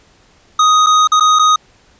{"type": "tone with dropouts", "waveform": "square", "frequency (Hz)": 1250, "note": "D#6", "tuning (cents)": 8, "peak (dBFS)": -8, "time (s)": [0.59, 1.56], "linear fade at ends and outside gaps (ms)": 5, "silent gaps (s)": [[0.863, 0.867], [1.074, 1.118], [1.199, 1.206], [1.389, 1.393]], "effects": ["pink hiss -50 dBFS RMS until 1.99 s", "resampled to 16000 Hz"]}